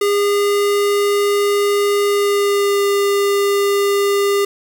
square tone with pitch glide, 406.9 to 401.8 Hz, G#4 to G4, -35 to +43 cents, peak -14 dBFS, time 0.01-4.45 s, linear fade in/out 5 ms, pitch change -22 cents, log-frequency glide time 2.06-2.84 s, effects 7-bit

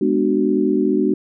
sine chord, G# half-diminished seventh, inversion none, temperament just, 207.7 / 249.2 / 299 / 373.8 Hz, G#3 / B3 / D4 / F#4, 0 / +16 / +31 / +18 cents, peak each -21 / -21 / -19 / -19 dBFS, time 0.01-1.14 s, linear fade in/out 5 ms, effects none

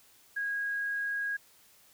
sine tone with quantisation, 1642 Hz, G#6, 20 cents flat, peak -30 dBFS, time 0.36-1.37 s, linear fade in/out 10 ms, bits 10, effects white hiss -61 dBFS RMS until 1.93 s

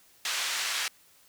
pink band-pass noise, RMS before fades -31 dBFS, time 0.25-0.88 s, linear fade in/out 2 ms, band 1700 to 7300 Hz, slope 12 dB/octave, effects white hiss -60 dBFS RMS until 1.28 s

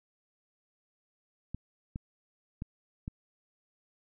clicks, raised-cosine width 5 ms, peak -24 dBFS, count 4, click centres 1.546 / 1.959 / 2.621 / 3.079 s, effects none

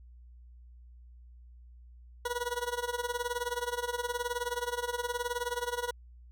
20% pulse tone with tremolo, 484.2 Hz, B4, 34 cents flat, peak -24 dBFS, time 2.25-5.91 s, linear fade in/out 5 ms, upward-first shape sine, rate 19 Hz, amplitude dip 85%, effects added 60 Hz sine -50 dBFS peak until 6.31 s

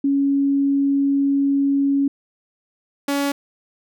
sine / sawtooth tone pair in turn, 278.3 / 282 Hz, C#4 / C#4, +7 / +30 cents, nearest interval unison, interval 23 cents, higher second, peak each -15 dBFS, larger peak neither, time 0.04-2.08 / 3.08-3.32 s, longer first, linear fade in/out 5 ms, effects none

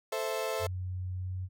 35% pulse chord, A minor, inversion none, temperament equal, 440 / 523.3 / 659.3 Hz, A4 / C5 / E5, 0 / 0 / 0 cents, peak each -34 dBFS, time 0.12-0.67 s, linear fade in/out 5 ms
sine tone with pitch glide, 91.7 to 92.55 Hz, F#2 to F#2, -15 to +1 cents, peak -33 dBFS, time 0.59-1.49 s, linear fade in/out 50 ms, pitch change +16 cents, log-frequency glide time 1.15-1.36 s
effects none

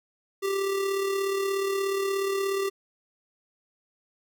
square tone with amplitude modulation, 392 Hz, G4, in tune, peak -24 dBFS, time 0.42-2.7 s, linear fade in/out 20 ms, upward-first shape sine, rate 36.8 Hz, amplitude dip 40%, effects none

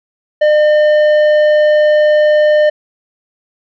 sine tone with tanh clipping, 604 Hz, D5, 48 cents sharp, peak -8 dBFS, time 0.41-2.7 s, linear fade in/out 10 ms, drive 9 dB, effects none

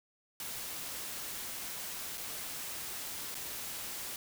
white noise with dropouts, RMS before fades -41 dBFS, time 0.4-4.16 s, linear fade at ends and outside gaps 1 ms, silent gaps 2.174-2.179 / 3.345-3.352 s, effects none

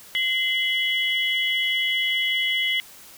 sine tone cluster, 2058 / 2963 / 3337 Hz, C7 / F#7 / G#7, -29 / +2 / +8 cents, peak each -23 / -25 / -28 dBFS, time 0.15-2.8 s, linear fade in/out 0 ms, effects white hiss -46 dBFS RMS until 3.17 s

